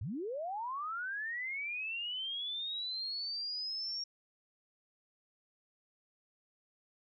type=linear sweep; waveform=sine; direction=up; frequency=77.78 to 5588 Hz; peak=-36 dBFS; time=0.01-4.04 s; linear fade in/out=5 ms; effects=none